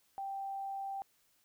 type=tone; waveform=sine; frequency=784 Hz; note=G5; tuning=in tune; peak=-37 dBFS; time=0.18-1.02 s; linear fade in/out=0 ms; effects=white hiss -72 dBFS RMS until 1.44 s